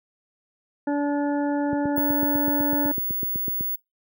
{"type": "harmonic tone", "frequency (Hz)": 288.3, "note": "D4", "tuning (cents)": -32, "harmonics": [1, 2, 3, 5, 6], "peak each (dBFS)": [-22, -29, -31, -39, -40], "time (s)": [0.87, 2.92], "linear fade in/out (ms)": 5}
{"type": "click train", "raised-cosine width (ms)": 3, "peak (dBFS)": -16, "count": 16, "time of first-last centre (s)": [1.73, 3.607], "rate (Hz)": 7.99}
{"type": "tone", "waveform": "sine", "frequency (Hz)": 15700, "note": "B9", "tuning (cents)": -11, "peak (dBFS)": -24, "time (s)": [1.96, 3.76], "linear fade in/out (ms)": 10}
{"effects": ["noise-tail reverb RT60 0.2 s tail -25 dB re dry", "high-pass 100 Hz 12 dB/octave"]}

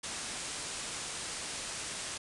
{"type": "low-pass noise", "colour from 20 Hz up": "white", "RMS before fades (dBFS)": -40, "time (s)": [0.03, 2.18], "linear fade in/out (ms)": 10, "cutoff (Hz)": 9800, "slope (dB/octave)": 96, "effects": []}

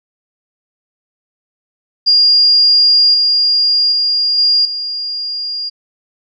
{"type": "tone with level steps", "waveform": "sine", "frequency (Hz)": 4823, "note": "D8", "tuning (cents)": 45, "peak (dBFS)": [-6, -9, -11, -8, -18], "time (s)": [2.06, 5.7], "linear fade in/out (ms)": 20, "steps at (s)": [3.14, 3.92, 4.38, 4.65], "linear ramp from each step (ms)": 2, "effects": []}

